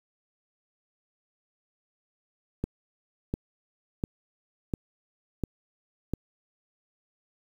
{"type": "click train", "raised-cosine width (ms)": 3, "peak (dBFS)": -15, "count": 6, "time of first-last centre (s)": [2.64, 6.137], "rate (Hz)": 1.43, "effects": ["8-bit"]}